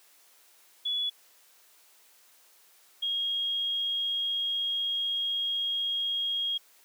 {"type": "tone pair in turn", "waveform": "sine", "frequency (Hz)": [3400, 3268], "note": ["G#7", "G#7"], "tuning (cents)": [40, -29], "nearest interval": "minor second", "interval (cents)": 69, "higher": "first", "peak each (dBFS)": -27, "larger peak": "neither", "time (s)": [[0.85, 1.1], [3.02, 6.58]], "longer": "second", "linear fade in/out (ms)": 10, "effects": ["white hiss -60 dBFS RMS until 6.84 s", "high-pass 400 Hz 12 dB/octave"]}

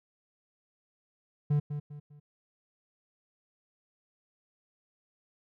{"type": "tone with echo", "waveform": "triangle", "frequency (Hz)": 146.83, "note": "D3", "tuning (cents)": 0, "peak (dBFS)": -21, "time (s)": [1.5, 1.6], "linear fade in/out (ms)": 10, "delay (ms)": 200, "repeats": 3, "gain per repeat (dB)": -9, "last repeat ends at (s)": 2.2, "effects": []}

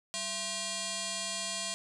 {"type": "tone with frequency modulation", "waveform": "sine", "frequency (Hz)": 1919, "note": "A#6", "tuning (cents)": 50, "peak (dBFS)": -33, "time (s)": [0.14, 1.74], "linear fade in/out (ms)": 0, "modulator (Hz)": 864, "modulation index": 7.9, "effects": []}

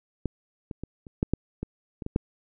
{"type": "clicks", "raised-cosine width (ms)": 3, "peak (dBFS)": [-14, -22, -21, -30, -10, -10, -18, -22, -19, -9], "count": 10, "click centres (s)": [0.257, 0.712, 0.836, 1.068, 1.229, 1.336, 1.63, 2.022, 2.064, 2.161], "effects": []}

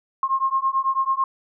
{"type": "beating tone pair", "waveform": "sine", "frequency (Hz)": [1066, 1075.1], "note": ["C6", "C6"], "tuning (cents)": [32, 47], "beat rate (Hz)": 9.1, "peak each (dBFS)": -22, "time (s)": [0.23, 1.24], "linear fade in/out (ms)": 2, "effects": []}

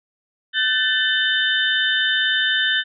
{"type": "tone cluster", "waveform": "sine", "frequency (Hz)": [1525, 1763, 3037, 3612], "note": ["G6", "A6", "F#7", "A7"], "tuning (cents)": [-48, 3, 44, 45], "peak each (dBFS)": [-23, -21, -22, -23], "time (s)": [0.53, 2.84], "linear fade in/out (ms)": 50, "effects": []}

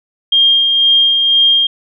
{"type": "tone with tremolo", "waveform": "sine", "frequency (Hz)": 3215, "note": "G7", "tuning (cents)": 43, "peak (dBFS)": -6, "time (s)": [0.32, 1.67], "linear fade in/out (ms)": 5, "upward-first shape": "sine", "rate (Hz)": 2, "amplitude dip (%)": 35, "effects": []}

